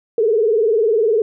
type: tone with vibrato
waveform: sine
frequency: 440 Hz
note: A4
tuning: in tune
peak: -12 dBFS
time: 0.18-1.22 s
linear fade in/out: 2 ms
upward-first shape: triangle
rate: 20 Hz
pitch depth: 160 cents each way
effects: none